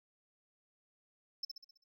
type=tone with echo; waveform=triangle; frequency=5280 Hz; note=E8; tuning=2 cents sharp; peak=-33 dBFS; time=1.43-1.45 s; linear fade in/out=5 ms; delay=65 ms; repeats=6; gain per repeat=-6 dB; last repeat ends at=1.84 s; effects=tanh soft clip ceiling -31 dBFS